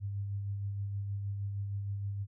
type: tone with tremolo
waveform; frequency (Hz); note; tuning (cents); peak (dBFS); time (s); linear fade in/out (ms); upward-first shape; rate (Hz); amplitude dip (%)
sine; 100; G2; +35; -32; 0-2.27; 50; sine; 6.4; 30
effects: none